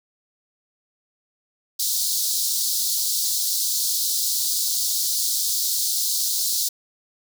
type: high-pass noise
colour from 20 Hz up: pink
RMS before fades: -23 dBFS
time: 1.79-6.69 s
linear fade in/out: 10 ms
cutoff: 4000 Hz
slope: 48 dB/octave
effects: none